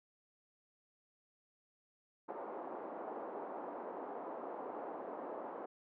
white band-pass noise, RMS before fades -45 dBFS, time 2.28-5.66 s, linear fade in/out 10 ms, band 280 to 910 Hz, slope 24 dB/octave, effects none

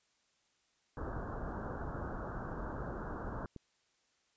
pink low-pass noise, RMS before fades -41 dBFS, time 0.97-3.46 s, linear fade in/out 2 ms, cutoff 1600 Hz, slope 96 dB/octave
click train, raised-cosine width 3 ms, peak -33 dBFS, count 4, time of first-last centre 1.29-3.563 s, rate 1.32 Hz
effects white hiss -75 dBFS RMS until 4.36 s + resampled to 16000 Hz

